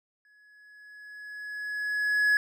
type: tone with exponential growth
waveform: triangle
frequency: 1688 Hz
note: G#6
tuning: 28 cents sharp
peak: -17 dBFS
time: 0.25-2.37 s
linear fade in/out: 1 ms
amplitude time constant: 460 ms
effects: none